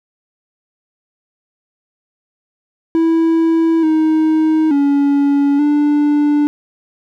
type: tone with pitch steps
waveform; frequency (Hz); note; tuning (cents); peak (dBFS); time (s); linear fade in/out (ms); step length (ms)
triangle; 327.7 / 314.5 / 282.9 / 294; E4 / D#4 / C#4 / D4; -10 / +19 / +35 / +2; -8; 2.95-6.47; 0; 880
effects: none